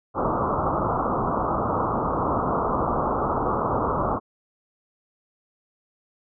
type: low-pass noise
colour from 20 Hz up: white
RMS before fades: -24 dBFS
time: 0.14-4.2 s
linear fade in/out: 50 ms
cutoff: 1300 Hz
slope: 96 dB/octave
effects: none